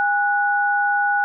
sine tone pair together, 815 / 1472.4 Hz, G#5 / F#6, -33 / -9 cents, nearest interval minor seventh, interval 1024 cents, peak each -19 dBFS, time 0-1.24 s, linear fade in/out 0 ms, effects none

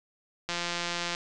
click train, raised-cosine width 0.2 ms, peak -14 dBFS, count 115, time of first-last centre 0.49-1.149 s, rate 173 Hz, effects resampled to 22050 Hz

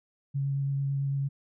sine tone with vibrato, 138.59 Hz, C#3, in tune, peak -26 dBFS, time 0.34-1.29 s, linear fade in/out 20 ms, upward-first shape triangle, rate 9 Hz, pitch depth 13 cents each way, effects none

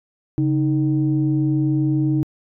sine tone pair together, 138.59 / 311.1 Hz, C#3 / D#4, 0 / 0 cents, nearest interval octave + major second, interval 1400 cents, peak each -18 dBFS, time 0.38-2.23 s, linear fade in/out 0 ms, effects tanh soft clip ceiling -9 dBFS

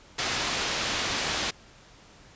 white low-pass noise, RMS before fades -29 dBFS, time 0.18-1.51 s, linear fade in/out 10 ms, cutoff 4800 Hz, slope 12 dB/octave, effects pink hiss -53 dBFS RMS until 2.35 s + resampled to 16000 Hz

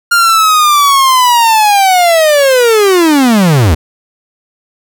45% pulse linear sweep, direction down, 1411 to 69.7 Hz, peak -5 dBFS, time 0.11-3.75 s, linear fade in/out 10 ms, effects none

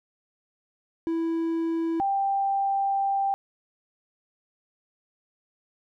triangle / sine tone pair in turn, 329.6 / 788 Hz, E4 / G5, 0 / +9 cents, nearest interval octave + minor third, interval 1509 cents, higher second, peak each -22 dBFS, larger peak neither, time 1.07-2 / 2-3.34 s, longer second, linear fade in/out 0 ms, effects none

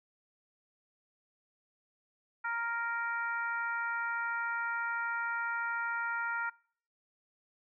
harmonic tone, 466.2 Hz, A#4, in tune, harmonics 2 / 3 / 4 / 5, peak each -38 / -34 / -41 / -47 dBFS, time 2.44-6.5 s, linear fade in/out 10 ms, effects noise-tail reverb RT60 0.6 s tail -25 dB re dry

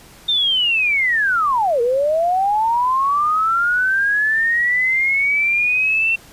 sine linear two-way sweep, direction down then up, 3646 to 460.2 to 2710 Hz, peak -14 dBFS, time 0.28-6.16 s, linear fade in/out 10 ms, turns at 1.81 s, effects pink hiss -44 dBFS RMS until 6.32 s + resampled to 32000 Hz

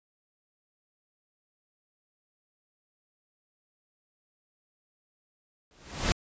pink noise with exponential growth, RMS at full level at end -23 dBFS, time 5.71-6.12 s, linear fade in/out 0 ms, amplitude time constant 87 ms, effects resampled to 16000 Hz

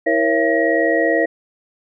sine tone cluster, 326.1 / 472.2 / 551 / 671 / 1899 Hz, E4 / A#4 / C#5 / E5 / A#6, -19 / +22 / -11 / +31 / +32 cents, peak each -20 dBFS, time 0.06-1.26 s, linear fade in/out 10 ms, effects none

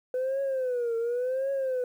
sine tone with vibrato, 502 Hz, B4, 28 cents sharp, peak -24 dBFS, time 0.14-1.84 s, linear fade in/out 2 ms, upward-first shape triangle, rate 0.91 Hz, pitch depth 170 cents each way, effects tanh soft clip ceiling -24 dBFS + 10-bit

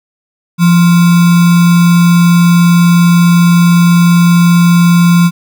sine tone with sample-and-hold, 172.7 Hz, F3, 19 cents flat, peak -3 dBFS, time 0.58-5.31 s, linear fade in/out 50 ms, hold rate 1225 Hz, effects none

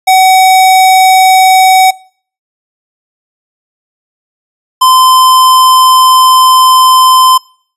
square tone pair in turn, 754 / 1030.8 Hz, F#5 / C6, +32 / -26 cents, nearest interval perfect fourth, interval 542 cents, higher second, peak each -3 dBFS, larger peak neither, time 0.07-1.91 / 4.81-7.38 s, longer second, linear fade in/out 10 ms, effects noise-tail reverb RT60 0.5 s tail -24 dB re dry + resampled to 32000 Hz

